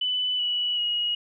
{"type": "tone with pitch steps", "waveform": "sine", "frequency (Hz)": [2994, 2944, 2895], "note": ["F#7", "F#7", "F#7"], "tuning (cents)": [20, -9, -38], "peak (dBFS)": -23, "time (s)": [0.01, 1.15], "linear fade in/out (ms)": 5, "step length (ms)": 380, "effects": []}